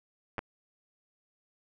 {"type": "clicks", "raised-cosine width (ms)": 0.5, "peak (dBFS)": -19, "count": 2, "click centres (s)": [0.382, 0.391], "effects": []}